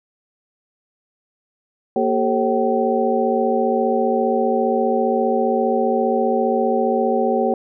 sine tone cluster, 233.5 / 385.8 / 440.8 / 543 / 765 Hz, A#3 / G4 / A4 / C#5 / G5, +3 / -28 / +3 / -36 / -42 cents, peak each -22 dBFS, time 1.96-7.54 s, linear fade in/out 2 ms, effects none

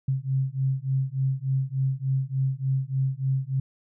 sine beating tone pair, 131.9 / 135.3 Hz, C3 / C#3, +14 / -42 cents, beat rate 3.4 Hz, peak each -26 dBFS, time 0.08-3.6 s, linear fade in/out 5 ms, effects none

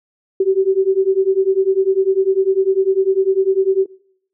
sine beating tone pair, 378.8 / 388.8 Hz, F#4 / G4, +41 / -14 cents, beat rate 10 Hz, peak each -15 dBFS, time 0.4-3.86 s, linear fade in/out 5 ms, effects noise-tail reverb RT60 0.7 s tail -22 dB re dry

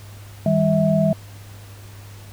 sine tone cluster, 160.3 / 200.2 / 649 Hz, E3 / G3 / E5, -48 / +37 / -27 cents, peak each -19 dBFS, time 0.46-1.13 s, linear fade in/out 2 ms, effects added 101 Hz sine -38 dBFS peak until 2.32 s + pink hiss -46 dBFS RMS until 2.32 s

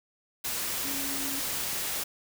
sine tone in noise, 274.9 Hz, C#4, 14 cents flat, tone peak -38 dBFS, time 0.84-1.4 s, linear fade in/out 10 ms, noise white, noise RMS -32 dBFS, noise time 0.44-2.04 s, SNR -9 dB, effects none

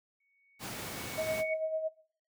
sine tone with exponential growth, 2227 Hz, C#7, 7 cents sharp, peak -34 dBFS, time 0.2-1.54 s, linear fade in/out 5 ms, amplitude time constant 290 ms
pink noise, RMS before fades -40 dBFS, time 0.59-1.44 s, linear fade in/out 50 ms
sine tone with tremolo, 634 Hz, D#5, 32 cents sharp, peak -29 dBFS, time 1.17-1.89 s, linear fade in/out 20 ms, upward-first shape sine, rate 9 Hz, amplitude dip 60%
effects noise-tail reverb RT60 0.5 s tail -18 dB re dry + high-pass 100 Hz 12 dB/octave

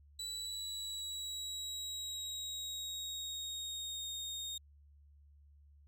30% pulse tone with pitch glide, 3951 to 3708 Hz, B7 to A#7, 0 to -10 cents, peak -37 dBFS, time 0.19-4.58 s, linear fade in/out 5 ms, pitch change -110 cents, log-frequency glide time 0.29-4.06 s, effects added 72 Hz sine -59 dBFS peak until 5.87 s

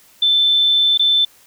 sine tone with dropouts, 3533 Hz, A7, 6 cents sharp, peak -11 dBFS, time 0.22-1.25 s, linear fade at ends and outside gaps 5 ms, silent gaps 0.976-0.994 s, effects white hiss -50 dBFS RMS until 1.46 s

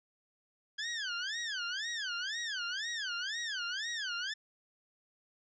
20% pulse tone with vibrato, 1626 Hz, G#6, 37 cents flat, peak -30 dBFS, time 0.78-4.34 s, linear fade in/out 10 ms, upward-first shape sine, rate 2 Hz, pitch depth 270 cents each way, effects resampled to 16000 Hz

